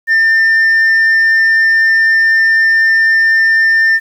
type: tone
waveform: sine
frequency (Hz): 1798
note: A6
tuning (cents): +37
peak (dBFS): -4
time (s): 0.07-4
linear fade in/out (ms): 50
effects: tanh soft clip ceiling -6 dBFS + 7-bit